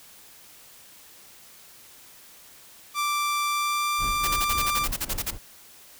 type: tone with pitch glide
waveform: sawtooth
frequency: 1174.7 to 1182.9 Hz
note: D6 to D6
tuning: 0 to +12 cents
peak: -20 dBFS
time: 2.94-4.88 s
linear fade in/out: 50 ms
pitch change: +12 cents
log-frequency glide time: 3.46-3.95 s
type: noise with tremolo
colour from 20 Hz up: brown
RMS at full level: -31 dBFS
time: 3.98-5.39 s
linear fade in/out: 50 ms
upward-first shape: triangle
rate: 3.7 Hz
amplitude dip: 75%
type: noise bursts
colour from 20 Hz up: white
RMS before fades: -28 dBFS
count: 13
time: 4.23-5.31 s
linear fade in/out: 10 ms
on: 48 ms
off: 38 ms
effects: white hiss -50 dBFS RMS until 5.99 s